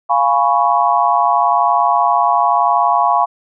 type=chord; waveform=sine; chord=C# dominant seventh; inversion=first; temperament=equal; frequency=698.5 / 830.6 / 987.8 / 1108.7 Hz; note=E#5 / G#5 / B5 / C#6; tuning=0 / 0 / 0 / 0 cents; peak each=-16 dBFS; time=0.09-3.26 s; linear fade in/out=20 ms; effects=none